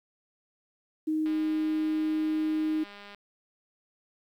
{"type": "tone", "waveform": "sine", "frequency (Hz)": 311.7, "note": "D#4", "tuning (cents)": 3, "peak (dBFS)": -25, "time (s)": [1.07, 2.84], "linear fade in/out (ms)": 10}
{"type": "click train", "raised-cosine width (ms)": 0.3, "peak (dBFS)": -31, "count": 384, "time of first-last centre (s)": [1.26, 3.147], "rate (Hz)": 203}
{"effects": ["10-bit"]}